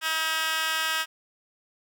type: tone with high-pass filter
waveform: 15% pulse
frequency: 319.2 Hz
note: D#4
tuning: 44 cents sharp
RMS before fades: -27 dBFS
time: 0.01-1.06 s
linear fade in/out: 50 ms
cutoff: 1900 Hz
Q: 2.9
effects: none